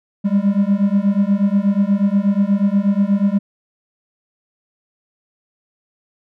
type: beating tone pair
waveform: triangle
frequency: 196 / 204.3 Hz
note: G3 / G#3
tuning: 0 / -28 cents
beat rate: 8.3 Hz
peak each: -14 dBFS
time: 0.24-3.39 s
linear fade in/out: 20 ms
effects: none

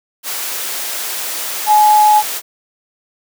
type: tone in noise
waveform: sine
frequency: 846 Hz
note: G#5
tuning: 32 cents sharp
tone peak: -6 dBFS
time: 1.66-2.23 s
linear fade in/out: 50 ms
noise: white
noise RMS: -22 dBFS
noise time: 0.23-2.42 s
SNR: +13 dB
effects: high-pass 400 Hz 12 dB/octave

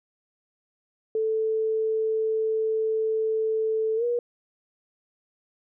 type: tone with pitch glide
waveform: sine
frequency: 440 to 479.8 Hz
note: A4 to A#4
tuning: 0 to +50 cents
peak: -22 dBFS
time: 1.15-4.19 s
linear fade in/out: 2 ms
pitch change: +150 cents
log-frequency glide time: 3.96-4.04 s
effects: none

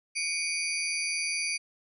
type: tone cluster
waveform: sine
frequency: 2271 / 2435 / 4639 / 5910 / 9720 Hz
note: C#7 / D#7 / D8 / F#8 / D#9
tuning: +41 / -38 / -22 / -3 / -42 cents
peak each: -34 / -34 / -34 / -37 / -36 dBFS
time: 0.15-1.58 s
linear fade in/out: 20 ms
effects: none

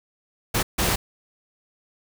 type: noise bursts at uneven times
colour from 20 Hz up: pink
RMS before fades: -22 dBFS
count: 2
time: 0.54-0.63 / 0.78-0.96 s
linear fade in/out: 10 ms
effects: none

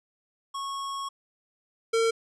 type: tone pair in turn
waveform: square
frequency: 1100 / 454.5 Hz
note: C#6 / A#4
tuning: -14 / -44 cents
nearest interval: octave + minor third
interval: 1530 cents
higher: first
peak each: -32 / -22 dBFS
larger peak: second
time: 0.54-1.09 / 1.93-2.11 s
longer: first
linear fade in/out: 10 ms
effects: resampled to 22050 Hz

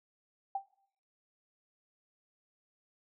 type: tone with exponential decay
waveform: sine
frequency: 784 Hz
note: G5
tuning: in tune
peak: -28 dBFS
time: 0.55-0.66 s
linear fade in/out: 5 ms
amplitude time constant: 22 ms
effects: noise-tail reverb RT60 0.7 s tail -22 dB re dry

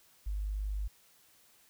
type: tone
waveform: sine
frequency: 50.8 Hz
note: G#1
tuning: 38 cents flat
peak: -32 dBFS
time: 0.26-0.88 s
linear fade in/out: 10 ms
effects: white hiss -64 dBFS RMS until 1.69 s

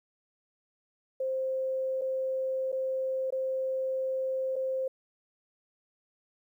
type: tone with dropouts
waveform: sine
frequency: 525 Hz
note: C5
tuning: 6 cents sharp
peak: -28 dBFS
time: 1.2-4.88 s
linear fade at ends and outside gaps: 5 ms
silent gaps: 2.013-2.017 / 2.719-2.726 / 3.305-3.323 / 4.558-4.562 s
effects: 11-bit

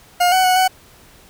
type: tone with pitch steps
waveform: 40% pulse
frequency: 712 / 748 / 737 / 748 Hz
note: F5 / F#5 / F#5 / F#5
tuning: +33 / +19 / -7 / +19 cents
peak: -11 dBFS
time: 0.2-0.68 s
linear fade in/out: 10 ms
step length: 120 ms
effects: pink hiss -47 dBFS RMS until 1.29 s

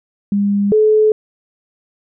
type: tone pair in turn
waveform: sine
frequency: 201.9 / 430.4 Hz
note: G#3 / A4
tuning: -49 / -38 cents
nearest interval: octave + minor second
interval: 1311 cents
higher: second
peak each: -12 / -8 dBFS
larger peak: second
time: 0.32-0.72 / 0.72-1.12 s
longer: neither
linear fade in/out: 2 ms
effects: none

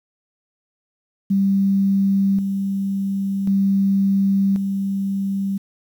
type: tone with tremolo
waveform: sine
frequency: 196 Hz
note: G3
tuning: in tune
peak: -14 dBFS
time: 1.3-5.58 s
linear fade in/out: 10 ms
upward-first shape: square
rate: 0.46 Hz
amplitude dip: 45%
effects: 8-bit

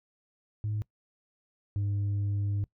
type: tone pair in turn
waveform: sine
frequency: 106 / 101.15 Hz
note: G#2 / G#2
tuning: +36 / -45 cents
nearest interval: minor second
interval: 81 cents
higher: first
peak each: -27 / -24 dBFS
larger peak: second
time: 0.64-0.82 / 1.76-2.64 s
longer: second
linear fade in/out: 0 ms
effects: noise-tail reverb RT60 0.1 s tail -23 dB re dry + tanh soft clip ceiling -26 dBFS

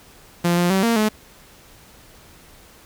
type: tone with pitch steps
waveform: sawtooth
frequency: 173.1 / 175.4 / 191.4 / 231.5 / 214.5 Hz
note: F3 / F3 / G3 / A#3 / A3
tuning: -15 / +8 / -41 / -12 / -44 cents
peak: -12 dBFS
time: 0.44-1.09 s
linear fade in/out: 10 ms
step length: 130 ms
effects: pink hiss -48 dBFS RMS until 2.85 s

